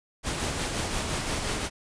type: noise with tremolo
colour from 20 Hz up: pink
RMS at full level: -28 dBFS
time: 0.23-1.7 s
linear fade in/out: 50 ms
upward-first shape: triangle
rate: 5.7 Hz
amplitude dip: 40%
effects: resampled to 22050 Hz